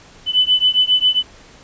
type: beating tone pair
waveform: sine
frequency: 3000 / 3007.4 Hz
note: F#7 / F#7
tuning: +23 / +28 cents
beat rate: 7.4 Hz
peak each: -15 dBFS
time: 0.26-1.23 s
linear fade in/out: 50 ms
effects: pink hiss -44 dBFS RMS until 1.63 s + resampled to 16000 Hz